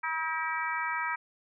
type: harmonic tone with a mistuned harmonic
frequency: 320 Hz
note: D#4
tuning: 49 cents sharp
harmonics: 3 / 4 / 5 / 6 / 7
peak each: -34 / -35 / -36 / -37 / -37 dBFS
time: 0.03-1.16 s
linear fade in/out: 10 ms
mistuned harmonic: 7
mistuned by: +50 cents
effects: none